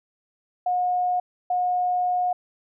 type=tone bursts at uneven times; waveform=sine; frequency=722 Hz; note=F#5; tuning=43 cents flat; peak=-20 dBFS; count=2; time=0.66-1.2 / 1.5-2.33 s; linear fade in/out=5 ms; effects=none